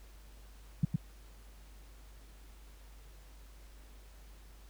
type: tone with echo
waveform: sine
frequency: 155.56 Hz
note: D#3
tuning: in tune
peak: -22 dBFS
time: 0.83-0.85 s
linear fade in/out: 5 ms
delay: 110 ms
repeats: 1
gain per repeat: -3 dB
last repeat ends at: 0.96 s
effects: added 50 Hz sine -52 dBFS peak until 4.69 s + pink hiss -62 dBFS RMS until 4.69 s